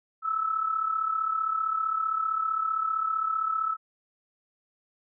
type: tone with amplitude modulation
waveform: sine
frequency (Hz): 1306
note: E6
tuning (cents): -17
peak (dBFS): -22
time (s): 0.22-3.77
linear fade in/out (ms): 50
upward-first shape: sine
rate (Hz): 35.4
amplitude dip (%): 65
effects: none